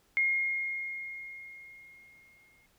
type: tone with exponential decay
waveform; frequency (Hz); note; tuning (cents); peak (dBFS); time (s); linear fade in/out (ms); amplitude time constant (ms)
sine; 2141; C7; +39; -23; 0.17-2.66; 0; 540
effects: pink hiss -68 dBFS RMS until 2.78 s